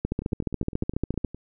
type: two click trains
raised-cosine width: 3 ms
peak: -24 / -12 dBFS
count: 12 / 18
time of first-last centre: 0.22-1.346 / 0.05-1.247 s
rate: 9.77 / 14.2 Hz
effects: none